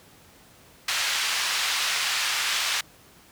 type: band-pass noise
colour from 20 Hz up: white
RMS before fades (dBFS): -26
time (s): 0.88-2.81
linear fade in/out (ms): 5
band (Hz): 1200 to 4500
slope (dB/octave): 12
effects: pink hiss -53 dBFS RMS until 3.31 s + high-pass 60 Hz 12 dB/octave